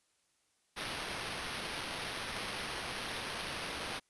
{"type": "noise with sample-and-hold", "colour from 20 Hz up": "violet", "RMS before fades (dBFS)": -40, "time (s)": [0.76, 4], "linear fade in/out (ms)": 20, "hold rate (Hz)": 7350, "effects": ["white hiss -75 dBFS RMS until 4.09 s", "resampled to 24000 Hz"]}